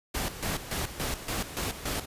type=noise with tremolo; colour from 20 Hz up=pink; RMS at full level=-31 dBFS; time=0.14-2.06 s; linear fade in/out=10 ms; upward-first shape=square; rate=3.5 Hz; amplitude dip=70%; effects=resampled to 32000 Hz